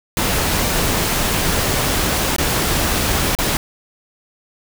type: noise with dropouts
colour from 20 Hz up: pink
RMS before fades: -18 dBFS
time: 0.17-3.57 s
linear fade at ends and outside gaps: 1 ms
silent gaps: 2.363-2.383 / 3.351-3.387 s
effects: none